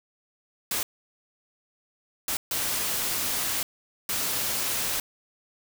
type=noise bursts at uneven times; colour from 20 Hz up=white; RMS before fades=-28 dBFS; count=4; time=0.71-0.83 / 2.28-2.37 / 2.51-3.63 / 4.09-5 s; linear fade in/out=2 ms; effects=none